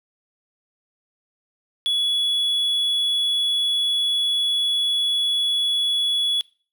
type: tone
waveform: triangle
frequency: 3388 Hz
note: G#7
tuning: 34 cents sharp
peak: -17 dBFS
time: 1.86-6.41 s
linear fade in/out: 0 ms
effects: noise-tail reverb RT60 0.4 s tail -22 dB re dry